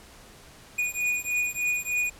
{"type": "beating tone pair", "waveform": "square", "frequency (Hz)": [2458, 2461.3], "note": ["D#7", "D#7"], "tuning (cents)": [-22, -19], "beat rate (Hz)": 3.3, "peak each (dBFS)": -29, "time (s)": [0.78, 2.1], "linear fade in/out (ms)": 10, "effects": ["pink hiss -50 dBFS RMS until 2.19 s", "low-pass 12000 Hz 12 dB/octave"]}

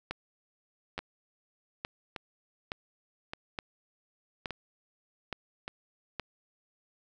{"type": "two click trains", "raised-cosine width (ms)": 0.3, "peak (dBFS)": [-21, -18], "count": [5, 8], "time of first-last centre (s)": [[0.99, 5.679], [0.11, 6.197]], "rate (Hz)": [0.853, 1.15], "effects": []}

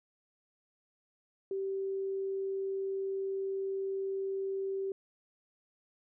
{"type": "tone", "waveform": "sine", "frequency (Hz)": 388, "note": "G4", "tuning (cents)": -18, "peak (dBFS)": -32, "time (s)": [1.51, 4.92], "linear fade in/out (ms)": 2, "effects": []}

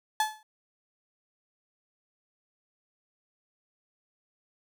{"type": "tone with exponential decay", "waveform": "35% pulse", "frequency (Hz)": 863, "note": "A5", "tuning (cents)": -34, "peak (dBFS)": -19, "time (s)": [0.2, 0.43], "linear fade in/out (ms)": 2, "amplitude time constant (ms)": 49, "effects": []}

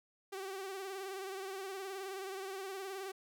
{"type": "tone with vibrato", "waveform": "sawtooth", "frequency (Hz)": 385.7, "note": "G4", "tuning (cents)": -28, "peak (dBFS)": -37, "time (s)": [0.32, 3.12], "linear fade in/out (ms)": 10, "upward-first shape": "sine", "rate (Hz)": 19, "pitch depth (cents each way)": 54, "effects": []}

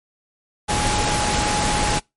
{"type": "tone in noise", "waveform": "sine", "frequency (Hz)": 836, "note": "G#5", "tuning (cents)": 11, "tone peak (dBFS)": -23, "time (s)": [0.68, 2], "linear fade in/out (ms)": 20, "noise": "pink", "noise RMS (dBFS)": -21, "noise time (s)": [0.68, 2], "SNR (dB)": -5, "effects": ["noise-tail reverb RT60 0.2 s tail -25 dB re dry", "MP3 48 kbps"]}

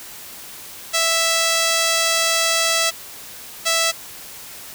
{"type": "tone pair in turn", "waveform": "5% pulse", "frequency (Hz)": [659.3, 659.3], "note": ["E5", "E5"], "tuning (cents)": [0, 0], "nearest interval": "unison", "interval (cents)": 0, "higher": "neither", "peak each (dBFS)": -5, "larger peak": "neither", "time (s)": [[0.93, 2.91], [3.65, 3.92]], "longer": "first", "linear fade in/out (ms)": 20, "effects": ["white hiss -37 dBFS RMS until 4.74 s"]}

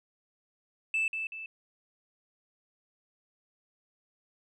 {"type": "tone with echo", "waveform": "sine", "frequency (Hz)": 2637, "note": "E7", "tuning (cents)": 0, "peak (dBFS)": -24, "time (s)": [0.94, 1.08], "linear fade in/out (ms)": 2, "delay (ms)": 190, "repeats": 2, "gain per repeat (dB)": -7, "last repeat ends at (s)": 1.46, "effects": ["tanh soft clip ceiling -24 dBFS"]}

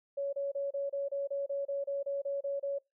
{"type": "tone bursts", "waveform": "sine", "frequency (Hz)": 559, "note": "C#5", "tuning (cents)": 14, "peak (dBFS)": -31, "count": 14, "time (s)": [0.17, 2.787], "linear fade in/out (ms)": 10, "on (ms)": 160, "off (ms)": 29, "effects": ["noise-tail reverb RT60 0.2 s tail -23 dB re dry"]}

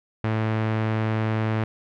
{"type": "tone with low-pass filter", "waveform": "sawtooth", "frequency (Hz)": 110, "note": "A2", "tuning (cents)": 0, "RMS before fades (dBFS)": -24, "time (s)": [0.24, 1.64], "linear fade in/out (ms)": 0, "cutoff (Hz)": 2200, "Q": 1.1, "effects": []}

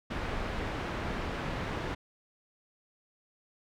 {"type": "low-pass noise", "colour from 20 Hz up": "pink", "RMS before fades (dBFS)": -35, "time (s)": [0.1, 1.95], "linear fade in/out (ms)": 10, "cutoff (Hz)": 2400, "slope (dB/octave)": 12, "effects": []}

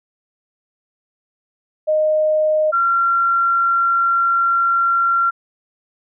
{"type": "tone pair in turn", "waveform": "sine", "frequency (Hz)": [618, 1371.4], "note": ["D#5", "F6"], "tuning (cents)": [-12, -32], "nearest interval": "octave + major second", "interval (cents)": 1380, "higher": "second", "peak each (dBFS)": [-13, -13], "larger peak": "neither", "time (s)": [[1.87, 2.72], [2.72, 5.31]], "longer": "second", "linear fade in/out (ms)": 20, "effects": []}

